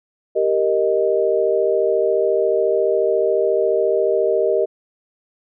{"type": "chord", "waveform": "sine", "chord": "Eb major", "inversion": "first", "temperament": "equal", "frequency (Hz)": [392, 466.2, 622.3], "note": ["G4", "Bb4", "Eb5"], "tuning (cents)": [0, 0, 0], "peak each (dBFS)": -19, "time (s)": [0.35, 4.66], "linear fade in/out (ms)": 20, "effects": []}